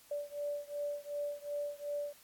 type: beating tone pair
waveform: sine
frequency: 580 / 582.7 Hz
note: D5 / D5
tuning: -22 / -14 cents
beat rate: 2.7 Hz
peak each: -39 / -40 dBFS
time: 0.11-2.13 s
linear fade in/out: 5 ms
effects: white hiss -61 dBFS RMS until 2.23 s + AAC 64 kbps